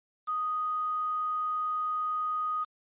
sine tone with quantisation, 1244.5 Hz, D#6, in tune, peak -28 dBFS, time 0.27-2.65 s, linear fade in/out 20 ms, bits 8, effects resampled to 8000 Hz

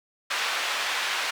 white band-pass noise, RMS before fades -28 dBFS, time 0.3-1.31 s, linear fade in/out 10 ms, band 850 to 3000 Hz, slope 12 dB/octave, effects none

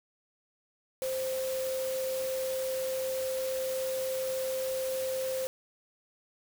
sine tone in noise, 523.3 Hz, C5, in tune, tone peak -30 dBFS, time 1.02-5.47 s, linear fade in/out 0 ms, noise white, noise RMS -41 dBFS, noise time 1.02-5.47 s, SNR +8 dB, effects none

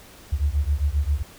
sine beating tone pair, 69 / 76.5 Hz, C#2 / D#2, -7 / -29 cents, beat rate 7.5 Hz, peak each -22 / -23 dBFS, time 0.32-1.23 s, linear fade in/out 10 ms, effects pink hiss -47 dBFS RMS until 1.38 s

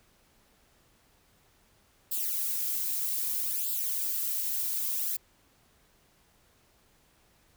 violet noise with flanger, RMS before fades -31 dBFS, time 2.11-5.17 s, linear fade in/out 10 ms, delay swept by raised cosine 0.24 to 3.24 ms, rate 0.63 Hz, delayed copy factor +0.8, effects pink hiss -65 dBFS RMS until 7.56 s

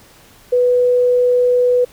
sine tone, 493.9 Hz, B4, in tune, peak -10 dBFS, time 0.52-1.85 s, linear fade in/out 10 ms, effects pink hiss -46 dBFS RMS until 1.92 s

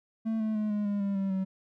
triangle tone with pitch steps, 222.7 / 217.7 / 212.9 / 208.1 / 203.5 / 198.98 / 194.54 / 190.21 Hz, A3 / A3 / G#3 / G#3 / G#3 / G3 / G3 / F#3, +21 / -18 / +43 / +4 / -35 / +26 / -13 / +48 cents, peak -25 dBFS, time 0.25-1.45 s, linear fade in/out 20 ms, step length 150 ms, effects none

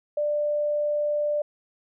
sine tone, 592 Hz, D5, 14 cents sharp, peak -22 dBFS, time 0.17-1.42 s, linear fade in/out 5 ms, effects none

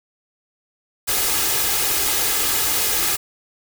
white noise with comb filter, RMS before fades -20 dBFS, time 1.07-3.17 s, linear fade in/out 20 ms, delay 2.4 ms, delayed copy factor +0.55, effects none

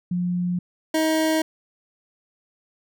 sine / 25% pulse tone pair in turn, 177.7 / 316.6 Hz, F3 / D#4, +30 / +30 cents, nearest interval minor seventh, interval 1000 cents, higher second, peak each -21 / -15 dBFS, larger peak second, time 0.11-0.59 / 0.94-1.42 s, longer neither, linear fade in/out 5 ms, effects none

